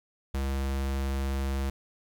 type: tone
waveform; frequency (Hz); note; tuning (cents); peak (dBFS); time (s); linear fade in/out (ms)
square; 67.8; C#2; -38; -28; 0.34-1.7; 5
effects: 10-bit